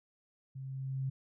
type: tone with level ramp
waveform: sine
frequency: 133.5 Hz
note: C3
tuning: 35 cents sharp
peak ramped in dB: -41 to -31 dBFS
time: 0.55-1.1 s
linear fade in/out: 10 ms
effects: none